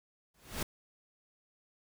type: noise with exponential growth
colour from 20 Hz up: pink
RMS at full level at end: -32 dBFS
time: 0.34-0.63 s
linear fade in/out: 5 ms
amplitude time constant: 62 ms
effects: none